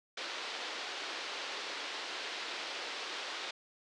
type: band-pass noise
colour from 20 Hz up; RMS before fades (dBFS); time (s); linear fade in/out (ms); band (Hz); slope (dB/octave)
white; -41; 0.17-3.51; 5; 320 to 4500; 24
effects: resampled to 22050 Hz